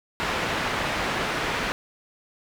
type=low-pass noise; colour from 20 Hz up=white; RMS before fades=-27 dBFS; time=0.2-1.72 s; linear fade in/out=0 ms; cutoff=2100 Hz; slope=12 dB/octave; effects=none